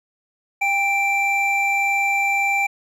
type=tone pair together; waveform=triangle; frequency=796.9 / 2349 Hz; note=G5 / D7; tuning=+28 / 0 cents; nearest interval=octave + perfect fifth; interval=1872 cents; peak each=-20 / -17 dBFS; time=0.61-2.67 s; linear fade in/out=10 ms; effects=none